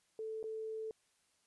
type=tone with dropouts; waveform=sine; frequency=440 Hz; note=A4; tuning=in tune; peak=-39 dBFS; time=0.19-0.91 s; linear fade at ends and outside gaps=1 ms; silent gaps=0.429-0.44 s; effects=white hiss -75 dBFS RMS until 1.46 s + resampled to 24000 Hz